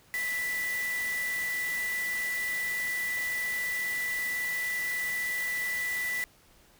sine tone in noise, 1975.5 Hz, B6, in tune, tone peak -29 dBFS, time 0.14-6.24 s, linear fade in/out 0 ms, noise white, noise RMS -40 dBFS, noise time 0.14-6.24 s, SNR +8 dB, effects pink hiss -60 dBFS RMS until 6.79 s

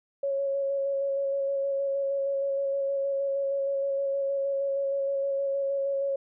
sine tone with vibrato, 552 Hz, C#5, 7 cents flat, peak -25 dBFS, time 0.23-6.16 s, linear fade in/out 5 ms, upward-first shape square, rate 6.4 Hz, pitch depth 12 cents each way, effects none

